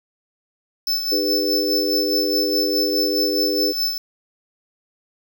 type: tone with tremolo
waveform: square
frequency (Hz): 5270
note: E8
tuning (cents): -1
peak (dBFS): -18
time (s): 0.87-3.98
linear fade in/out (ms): 2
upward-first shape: sine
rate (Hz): 4.8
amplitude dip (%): 55
type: chord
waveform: sine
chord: Eb augmented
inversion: none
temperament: equal with one note detuned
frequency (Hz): 311.1 / 401.2 / 493.9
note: Eb4 / G4 / B4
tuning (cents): 0 / +40 / 0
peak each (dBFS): -24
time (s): 1.11-3.73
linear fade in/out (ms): 20
effects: 7-bit